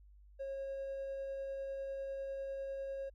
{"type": "tone with tremolo", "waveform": "triangle", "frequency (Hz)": 544, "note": "C#5", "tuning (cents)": -33, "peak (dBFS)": -35, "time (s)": [0.39, 3.1], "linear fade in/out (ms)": 20, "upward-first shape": "triangle", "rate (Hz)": 10, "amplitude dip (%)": 25, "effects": ["tanh soft clip ceiling -33 dBFS", "added 50 Hz sine -57 dBFS peak until 3.14 s"]}